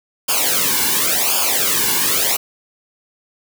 white noise with flanger, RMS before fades -17 dBFS, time 0.28-2.37 s, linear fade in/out 10 ms, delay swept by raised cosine 0.5 to 1.6 ms, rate 0.92 Hz, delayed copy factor -1, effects none

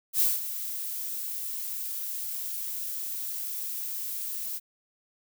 violet noise with ADSR envelope, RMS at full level -22 dBFS, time 0.13-4.6 s, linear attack 78 ms, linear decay 190 ms, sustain -12 dB, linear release 35 ms, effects none

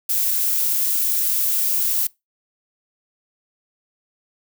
violet noise, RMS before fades -20 dBFS, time 0.09-2.07 s, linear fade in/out 5 ms, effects noise-tail reverb RT60 0.2 s tail -23 dB re dry

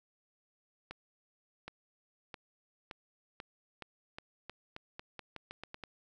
accelerating click train, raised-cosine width 0.3 ms, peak -27 dBFS, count 16, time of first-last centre 0.91-5.837 s, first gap 770 ms, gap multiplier 0.86, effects none

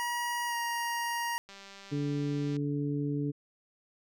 25% pulse tone with pitch glide, 957 to 942.7 Hz, A#5 to A#5, +45 to +19 cents, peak -27 dBFS, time 0-1.38 s, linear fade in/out 0 ms, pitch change -26 cents, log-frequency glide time 0.47-0.55 s
click train, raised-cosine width 0.2 ms, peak -32 dBFS, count 213, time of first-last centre 1.49-2.566 s, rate 197 Hz
harmonic tone, 144.3 Hz, D3, 30 cents flat, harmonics 1 / 2 / 3, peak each -32 / -32 / -39 dBFS, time 1.91-3.32 s, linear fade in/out 20 ms
effects none

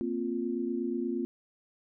sine chord, Bb suspended second, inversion none, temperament equal, 233.1 / 261.6 / 349.2 Hz, Bb3 / C4 / F4, 0 / 0 / 0 cents, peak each -34 / -34 / -33 dBFS, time 0.01-1.25 s, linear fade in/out 0 ms, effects none

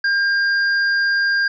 sine tone pair together, 1604 / 4793 Hz, G6 / D8, +39 / +34 cents, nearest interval octave + perfect fifth, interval 1895 cents, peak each -15 / -26 dBFS, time 0.04-1.48 s, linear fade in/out 5 ms, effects none

